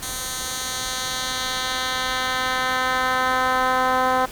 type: tone with band-pass filter sweep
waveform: 10% pulse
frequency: 256.8 Hz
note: C4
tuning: 32 cents flat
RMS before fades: -23 dBFS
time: 0.02-4.26 s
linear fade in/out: 10 ms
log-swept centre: 9200 to 870 Hz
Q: 0.91
effects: pink hiss -38 dBFS RMS until 4.31 s